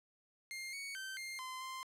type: tone with pitch steps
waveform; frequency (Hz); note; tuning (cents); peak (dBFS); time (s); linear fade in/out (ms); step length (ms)
sawtooth; 2117 / 2231 / 1550 / 2113 / 1032 / 1044; C7 / C#7 / G6 / C7 / C6 / C6; +20 / +11 / -20 / +16 / -24 / -4; -39; 0.51-1.83; 0; 220
effects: low-pass 12000 Hz 12 dB/octave